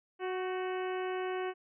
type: harmonic tone with a mistuned harmonic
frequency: 370 Hz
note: F#4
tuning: in tune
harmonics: 1 / 2 / 3 / 4 / 5 / 6 / 7 / 8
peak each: -34 / -40 / -44 / -46 / -48 / -50 / -51 / -52 dBFS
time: 0.19-1.54 s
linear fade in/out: 50 ms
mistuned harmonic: 4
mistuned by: +45 cents
effects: none